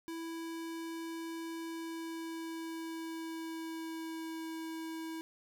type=tone with pitch glide; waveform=square; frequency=329.6 to 323.8 Hz; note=E4 to E4; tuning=0 to -31 cents; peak=-40 dBFS; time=0.08-5.21 s; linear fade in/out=0 ms; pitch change=-31 cents; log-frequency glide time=1.63-4.45 s; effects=none

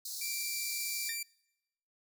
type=high-pass noise; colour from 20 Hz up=pink; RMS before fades=-41 dBFS; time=0.05-1.09 s; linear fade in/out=5 ms; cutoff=4000 Hz; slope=96 dB/octave
type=tone; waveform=10% pulse; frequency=2349 Hz; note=D7; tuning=in tune; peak=-27 dBFS; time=0.21-1.23 s; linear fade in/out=5 ms
type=tone with exponential decay; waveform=sawtooth; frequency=1829 Hz; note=A#6; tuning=33 cents flat; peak=-32 dBFS; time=1.09-1.21 s; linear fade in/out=2 ms; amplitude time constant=26 ms
effects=noise-tail reverb RT60 0.9 s tail -24 dB re dry

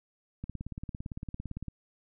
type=click train; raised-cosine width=5 ms; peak=-25 dBFS; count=23; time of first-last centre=0.44-1.683 s; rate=17.7 Hz; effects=none

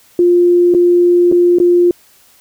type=tone with dropouts; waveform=sine; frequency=351.1 Hz; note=F4; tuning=9 cents sharp; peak=-6 dBFS; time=0.19-1.91 s; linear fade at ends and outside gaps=2 ms; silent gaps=0.74-0.747 / 1.316-1.323 / 1.586-1.6 s; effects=white hiss -48 dBFS RMS until 2.4 s

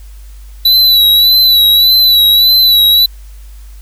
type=tone with vibrato; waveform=square; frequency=3951 Hz; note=B7; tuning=in tune; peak=-5 dBFS; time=0.65-3.06 s; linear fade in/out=5 ms; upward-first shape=sine; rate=1.7 Hz; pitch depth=49 cents each way; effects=added 50 Hz sine -29 dBFS peak until 3.81 s + white hiss -46 dBFS RMS until 3.81 s

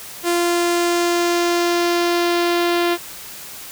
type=tone with low-pass filter sweep; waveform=sawtooth; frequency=346.3 Hz; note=F4; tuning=15 cents flat; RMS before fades=-18 dBFS; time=0.23-2.98 s; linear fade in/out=50 ms; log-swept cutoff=10000 to 3700 Hz; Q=1.4; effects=white hiss -35 dBFS RMS until 3.71 s

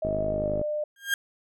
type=tone with pitch glide; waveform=sine; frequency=631 to 600.4 Hz; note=D#5 to D5; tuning=+24 to +38 cents; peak=-26 dBFS; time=0.02-0.84 s; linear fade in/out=5 ms; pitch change=-86 cents; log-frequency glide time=0.25-0.52 s
type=click train; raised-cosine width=2 ms; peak=-18 dBFS; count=30; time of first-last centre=0.05-0.614 s; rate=51.4 Hz
type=tone with exponential growth; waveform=35% pulse; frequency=1612 Hz; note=G6; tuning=48 cents sharp; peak=-18 dBFS; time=0.96-1.14 s; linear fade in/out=2 ms; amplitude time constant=37 ms
effects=none

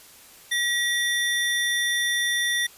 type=tone pair together; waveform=square; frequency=1920 / 3558 Hz; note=B6 / A7; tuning=-49 / +19 cents; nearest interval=major seventh; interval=1068 cents; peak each=-24 / -27 dBFS; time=0.51-2.67 s; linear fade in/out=10 ms; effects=white hiss -49 dBFS RMS until 2.77 s + resampled to 32000 Hz

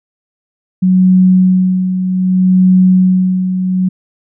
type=tone with tremolo; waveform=sine; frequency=185 Hz; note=F#3; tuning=in tune; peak=-4 dBFS; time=0.82-3.89 s; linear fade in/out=10 ms; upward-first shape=sine; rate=0.64 Hz; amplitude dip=60%; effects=none

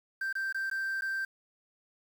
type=tone with dropouts; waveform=triangle; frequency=1568 Hz; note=G6; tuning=in tune; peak=-28 dBFS; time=0.21-1.25 s; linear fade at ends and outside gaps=5 ms; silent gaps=0.328-0.352 / 0.526-0.545 / 0.7-0.712 / 1.01-1.02 s; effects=tanh soft clip ceiling -24 dBFS + 9-bit

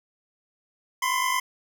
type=tone pair together; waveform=25% pulse; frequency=1004.7 / 1054 Hz; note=B5 / C6; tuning=+29 / +12 cents; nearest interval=minor second; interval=83 cents; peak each=-22 dBFS; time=1.02-1.4 s; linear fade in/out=5 ms; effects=none

